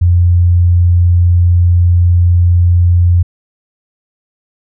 sine tone, 87.6 Hz, F2, 6 cents sharp, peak -5 dBFS, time 0.01-3.23 s, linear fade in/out 10 ms, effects none

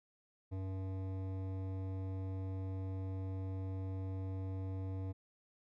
sine tone with hard clipping, 95 Hz, F#2, 46 cents sharp, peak -40 dBFS, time 0.51-5.13 s, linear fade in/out 20 ms, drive 14 dB, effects none

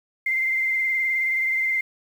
sine tone with vibrato, 2088 Hz, C7, 4 cents flat, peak -20 dBFS, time 0.26-1.81 s, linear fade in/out 5 ms, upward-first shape triangle, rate 19 Hz, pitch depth 32 cents each way, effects 8-bit

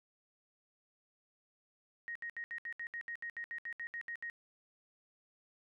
sine tone bursts, 1873 Hz, A#6, 8 cents sharp, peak -39 dBFS, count 16, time 2.08-4.299 s, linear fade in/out 0 ms, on 74 ms, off 69 ms, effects none

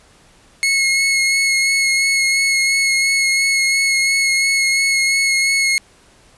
sawtooth tone with vibrato, 2176 Hz, C#7, 33 cents flat, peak -10 dBFS, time 0.63-5.78 s, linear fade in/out 0 ms, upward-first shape sine, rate 2.9 Hz, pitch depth 15 cents each way, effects pink hiss -50 dBFS RMS until 6.37 s + resampled to 24000 Hz

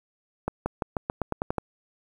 accelerating click train, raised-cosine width 1 ms, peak -12 dBFS, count 10, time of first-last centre 0.48-1.583 s, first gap 180 ms, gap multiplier 0.9, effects 8-bit

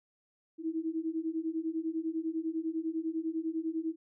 sine beating tone pair, 317.2 / 327.2 Hz, D#4 / E4, +33 / -13 cents, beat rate 10 Hz, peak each -35 / -34 dBFS, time 0.58-3.96 s, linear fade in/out 50 ms, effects none

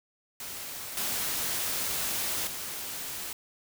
white noise with level steps, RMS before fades -39 / -31 / -37 dBFS, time 0.4-3.33 s, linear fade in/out 2 ms, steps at 0.97 / 2.47 s, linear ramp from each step 2 ms, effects none

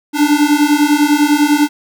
square beating tone pair, 289.9 / 299.9 Hz, D4 / D4, -22 / +36 cents, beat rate 10 Hz, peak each -13 dBFS, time 0.13-1.69 s, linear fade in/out 50 ms, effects none

